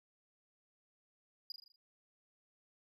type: tone with echo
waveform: triangle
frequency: 4877 Hz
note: D#8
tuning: 35 cents flat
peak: -40 dBFS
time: 1.5-1.52 s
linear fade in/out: 2 ms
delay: 40 ms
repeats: 6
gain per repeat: -5 dB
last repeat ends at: 1.76 s
effects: none